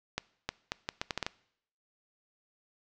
accelerating click train, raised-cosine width 0.2 ms, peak -14 dBFS, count 9, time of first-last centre 0.18-1.265 s, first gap 310 ms, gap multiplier 0.74, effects noise-tail reverb RT60 0.7 s tail -22 dB re dry + low-pass 7000 Hz 12 dB/octave

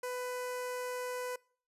sawtooth tone with notch filter, 498.5 Hz, B4, 16 cents sharp, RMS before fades -38 dBFS, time 0.03-1.36 s, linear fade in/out 5 ms, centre 3600 Hz, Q 1.5, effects noise-tail reverb RT60 0.5 s tail -25 dB re dry + resampled to 32000 Hz

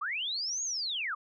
sine linear two-way sweep, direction up then down, 1092 to 6730 to 1106 Hz, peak -31 dBFS, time 0.01-1.15 s, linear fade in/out 10 ms, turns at 0.63 s, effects none

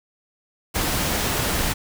pink noise, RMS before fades -23 dBFS, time 0.74-1.74 s, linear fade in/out 20 ms, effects none

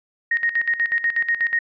sine tone with tremolo, 1864.7 Hz, A#6, in tune, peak -16 dBFS, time 0.31-1.59 s, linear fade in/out 5 ms, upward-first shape square, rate 8.2 Hz, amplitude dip 75%, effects resampled to 11025 Hz

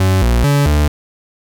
40% pulse tone with pitch steps, 94.5 / 59.3 / 142.9 / 74.4 Hz, F#2 / A#1 / D3 / D2, +37 / +30 / -47 / +23 cents, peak -9 dBFS, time 0-0.88 s, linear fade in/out 5 ms, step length 220 ms, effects none

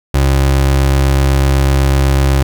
30% pulse tone, 68 Hz, C#2, 33 cents flat, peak -6 dBFS, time 0.14-2.43 s, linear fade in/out 5 ms, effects 8-bit

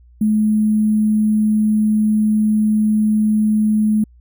sine tone with sample-and-hold, 213.8 Hz, A3, 49 cents flat, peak -12 dBFS, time 0.21-4.04 s, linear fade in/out 5 ms, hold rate 11025 Hz, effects added 60 Hz sine -44 dBFS peak until 4.2 s

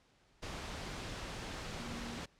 sine tone in noise, 235.4 Hz, A#3, 17 cents sharp, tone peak -45 dBFS, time 1.79-2.19 s, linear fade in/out 10 ms, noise pink, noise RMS -43 dBFS, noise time 0.42-2.26 s, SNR -5 dB, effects pink hiss -69 dBFS RMS until 2.39 s + low-pass 6000 Hz 12 dB/octave

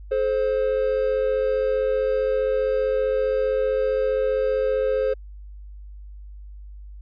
triangle tone pair together, 429.7 / 525 Hz, A4 / C5, -41 / +6 cents, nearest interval minor third, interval 347 cents, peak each -22 / -19 dBFS, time 0.11-5.14 s, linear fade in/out 10 ms, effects added 50 Hz sine -37 dBFS peak until 7.01 s + resampled to 11025 Hz

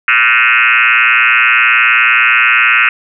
sine tone with frequency modulation, 1999 Hz, B6, 20 cents sharp, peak -6 dBFS, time 0.08-2.89 s, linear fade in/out 2 ms, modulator 119 Hz, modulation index 5.9, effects none

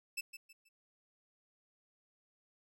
sawtooth tone with echo, 2637 Hz, E7, in tune, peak -33 dBFS, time 0.17-0.21 s, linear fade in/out 10 ms, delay 160 ms, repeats 3, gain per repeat -10 dB, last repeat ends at 0.69 s, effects none

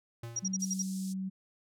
square tone with exponential decay, 116.7 Hz, A#2, 2 cents sharp, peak -38 dBFS, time 0.23-0.74 s, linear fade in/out 5 ms, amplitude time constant 110 ms
sine tone bursts, 5710 Hz, F8, 37 cents sharp, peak -30 dBFS, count 6, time 0.36-0.824 s, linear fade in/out 5 ms, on 34 ms, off 52 ms
sine tone, 190 Hz, F#3, 46 cents sharp, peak -33 dBFS, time 0.42-1.3 s, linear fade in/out 20 ms
white band-pass noise, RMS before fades -49 dBFS, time 0.59-1.14 s, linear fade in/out 20 ms, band 5000 to 9500 Hz, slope 24 dB/octave
effects none

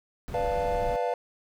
brown noise, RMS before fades -35 dBFS, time 0.28-0.96 s, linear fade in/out 0 ms
triangle chord, B half-diminished seventh, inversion none, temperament equal, 493.9 / 587.3 / 698.5 / 880 Hz, B4 / D5 / F5 / A5, 0 / 0 / 0 / 0 cents, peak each -27 / -31 / -28 / -32 dBFS, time 0.34-1.14 s, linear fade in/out 2 ms
effects none

